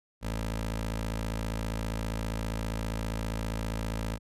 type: tone with notch filter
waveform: 15% pulse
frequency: 55 Hz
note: A1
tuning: in tune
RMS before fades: -33 dBFS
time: 0.21-4.19 s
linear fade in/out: 50 ms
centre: 140 Hz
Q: 2
effects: resampled to 32000 Hz